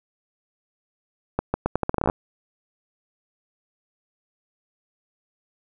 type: accelerating click train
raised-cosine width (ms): 1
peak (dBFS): -7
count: 14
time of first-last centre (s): 1.39-2.099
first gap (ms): 150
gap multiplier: 0.8
effects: none